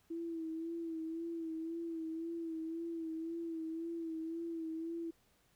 sine tone with vibrato, 328.4 Hz, E4, 6 cents flat, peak -38 dBFS, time 0.1-5.11 s, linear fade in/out 10 ms, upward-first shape sine, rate 1.9 Hz, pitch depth 41 cents each way, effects pink hiss -72 dBFS RMS until 5.55 s

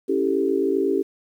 sine chord, A dominant seventh, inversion first, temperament equal, 277.2 / 329.6 / 392 / 440 Hz, C#4 / E4 / G4 / A4, 0 / 0 / 0 / 0 cents, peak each -25 / -26 / -21 / -27 dBFS, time 0.08-1.03 s, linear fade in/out 20 ms, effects 9-bit

